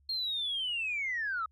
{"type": "linear sweep", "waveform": "sine", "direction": "down", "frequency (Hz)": [4265, 1244.5], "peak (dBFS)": -30, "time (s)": [0.09, 1.46], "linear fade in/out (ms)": 5, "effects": ["tanh soft clip ceiling -26 dBFS", "added 70 Hz sine -63 dBFS peak until 1.51 s"]}